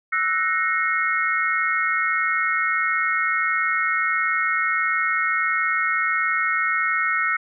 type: chord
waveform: sine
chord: F# dominant seventh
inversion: third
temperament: equal with one note detuned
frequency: 1318.5 / 1480 / 1864.7 / 2167 Hz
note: E6 / F#6 / A#6 / C#7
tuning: 0 / 0 / 0 / -40 cents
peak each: -24 / -27 / -24 / -24 dBFS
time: 0.12-7.37 s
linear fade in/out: 10 ms
effects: none